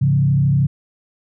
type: tone with frequency modulation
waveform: sine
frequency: 138.59 Hz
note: C#3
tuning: in tune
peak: -12 dBFS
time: 0.01-0.67 s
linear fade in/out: 10 ms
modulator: 32.8 Hz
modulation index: 0.75
effects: none